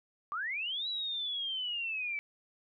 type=linear two-way sweep; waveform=sine; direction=up then down; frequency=1118 to 3951 to 2283 Hz; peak=-33 dBFS; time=0.32-2.19 s; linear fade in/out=0 ms; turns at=0.88 s; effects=none